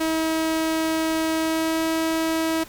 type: tone with pitch glide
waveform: sawtooth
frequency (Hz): 320.5 to 323.1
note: E4 to E4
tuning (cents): -49 to -35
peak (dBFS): -17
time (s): 0-2.64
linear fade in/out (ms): 10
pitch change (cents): +14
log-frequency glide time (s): 1.4-1.84
effects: pink hiss -44 dBFS RMS until 2.68 s